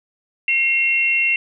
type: tone pair together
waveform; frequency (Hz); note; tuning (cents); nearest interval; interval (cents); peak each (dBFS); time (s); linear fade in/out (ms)
sine; 2133 / 2729; C7 / F7; +33 / -41; major third; 426; -20 / -16; 0.48-1.36; 2
effects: none